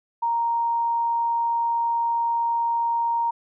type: tone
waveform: sine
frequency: 932.3 Hz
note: A#5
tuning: in tune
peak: -20 dBFS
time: 0.22-3.31 s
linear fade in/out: 10 ms
effects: none